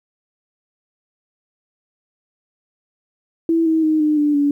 sine tone with pitch steps, 329.6 / 320.6 / 311.8 / 303.3 / 295 / 286.9 Hz, E4 / E4 / D#4 / D#4 / D4 / D4, 0 / -48 / +4 / -44 / +8 / -40 cents, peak -13 dBFS, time 3.49-4.51 s, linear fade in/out 2 ms, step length 170 ms, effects 9-bit

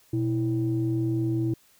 sine tone pair together, 121.9 / 327.5 Hz, B2 / E4, -22 / -11 cents, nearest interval octave + perfect fourth, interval 1711 cents, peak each -25 dBFS, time 0.13-1.54 s, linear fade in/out 5 ms, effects tanh soft clip ceiling -16 dBFS + white hiss -60 dBFS RMS until 1.79 s

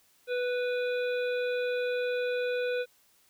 harmonic tone, 493.9 Hz, B4, in tune, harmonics 1 / 3 / 5 / 7 / 8, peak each -28 / -37 / -40 / -47 / -47 dBFS, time 0.27-2.86 s, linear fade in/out 50 ms, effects white hiss -65 dBFS RMS until 3.29 s

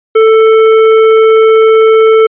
sine tone with tanh clipping, 442.2 Hz, A4, 9 cents sharp, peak -4 dBFS, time 0.15-2.27 s, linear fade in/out 10 ms, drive 13 dB, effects resampled to 8000 Hz

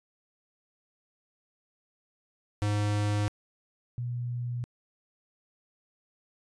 square / sine tone pair in turn, 103.83 / 121.42 Hz, G#2 / B2, 0 / -29 cents, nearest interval minor third, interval 271 cents, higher second, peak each -26 / -30 dBFS, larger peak first, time 2.62-3.28 / 3.98-4.64 s, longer neither, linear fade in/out 0 ms, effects resampled to 22050 Hz

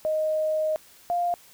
sine tone pair in turn, 622.3 / 700.1 Hz, D#5 / F5, 0 / +4 cents, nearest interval major second, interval 204 cents, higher second, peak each -22 dBFS, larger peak neither, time 0.05-0.76 / 1.1-1.34 s, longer first, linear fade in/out 0 ms, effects white hiss -53 dBFS RMS until 1.53 s

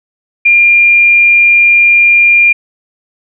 sine tone, 2400 Hz, D7, 37 cents sharp, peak -3 dBFS, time 0.45-2.53 s, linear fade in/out 10 ms, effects none

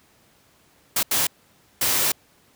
white noise bursts at uneven times, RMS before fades -21 dBFS, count 3, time 0.96-1.03 / 1.11-1.27 / 1.81-2.12 s, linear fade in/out 5 ms, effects pink hiss -58 dBFS RMS until 2.55 s + high-pass 80 Hz 12 dB/octave

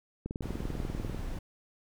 click train, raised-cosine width 3 ms, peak -22 dBFS, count 19, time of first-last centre 0.26-1.147 s, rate 20.3 Hz
brown noise, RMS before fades -37 dBFS, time 0.42-1.39 s, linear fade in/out 5 ms
effects none

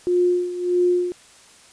sine tone with tremolo, 356.3 Hz, F4, 35 cents sharp, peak -14 dBFS, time 0.07-1.12 s, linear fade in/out 0 ms, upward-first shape sine, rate 1.6 Hz, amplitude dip 75%, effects white hiss -49 dBFS RMS until 1.72 s + resampled to 22050 Hz

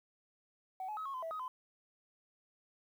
sine tone with pitch steps, 753 / 850 / 1278 / 1094 / 1023 / 654 / 1258 / 1020 Hz, F#5 / G#5 / D#6 / C#6 / C6 / E5 / D#6 / C6, +30 / +40 / +46 / -23 / -39 / -14 / +19 / -44 cents, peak -37 dBFS, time 0.8-1.48 s, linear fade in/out 2 ms, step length 85 ms, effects tanh soft clip ceiling -35 dBFS + 11-bit

